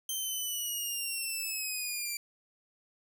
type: linear sweep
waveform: 10% pulse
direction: down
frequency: 3132 to 2349 Hz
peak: -25 dBFS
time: 0.09-2.17 s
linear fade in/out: 2 ms
effects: none